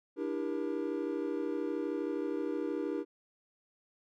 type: chord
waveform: triangle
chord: E half-diminished seventh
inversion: third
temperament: just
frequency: 296.7 / 329.6 / 395.6 / 474.7 Hz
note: D4 / E4 / G4 / Bb4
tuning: +18 / 0 / +16 / +31 cents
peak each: -35 / -36 / -36 / -37 dBFS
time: 0.16-3.05 s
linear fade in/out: 50 ms
effects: none